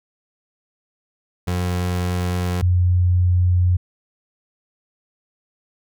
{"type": "tone pair in turn", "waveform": ["30% pulse", "sine"], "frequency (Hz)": [89.6, 89.6], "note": ["F2", "F2"], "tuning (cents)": [45, 45], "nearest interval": "unison", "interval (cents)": 0, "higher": "neither", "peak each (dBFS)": [-17, -13], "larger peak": "second", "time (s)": [[1.47, 2.62], [2.62, 3.77]], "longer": "neither", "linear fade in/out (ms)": 10, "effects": []}